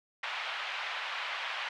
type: band-pass noise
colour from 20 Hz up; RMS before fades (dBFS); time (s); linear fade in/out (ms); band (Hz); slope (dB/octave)
white; -37; 0.23-1.69; 5; 720 to 3100; 24
effects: none